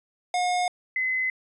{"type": "tone pair in turn", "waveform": ["square", "sine"], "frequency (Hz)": [720, 2036], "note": ["F#5", "C7"], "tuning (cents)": [-47, -48], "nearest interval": "octave + tritone", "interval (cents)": 1799, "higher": "second", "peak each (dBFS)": -23, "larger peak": "neither", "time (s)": [[0.34, 0.68], [0.96, 1.3]], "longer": "neither", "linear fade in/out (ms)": 2, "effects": ["resampled to 22050 Hz"]}